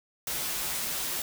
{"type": "noise with comb filter", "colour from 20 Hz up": "white", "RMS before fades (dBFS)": -32, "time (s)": [0.27, 1.22], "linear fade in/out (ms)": 2, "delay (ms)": 9.8, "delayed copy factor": -0.9, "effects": []}